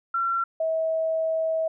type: tone pair in turn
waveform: sine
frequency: 1361 / 644.5 Hz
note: F6 / E5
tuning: -45 / -39 cents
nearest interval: octave + minor second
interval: 1294 cents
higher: first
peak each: -22 dBFS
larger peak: neither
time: 0.14-0.44 / 0.6-1.68 s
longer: second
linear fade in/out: 5 ms
effects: none